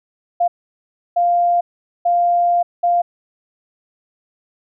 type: tone bursts at uneven times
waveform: sine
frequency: 698 Hz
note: F5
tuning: 1 cent flat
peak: -12 dBFS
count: 4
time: 0.4-0.48 / 1.16-1.61 / 2.05-2.63 / 2.83-3.02 s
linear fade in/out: 10 ms
effects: none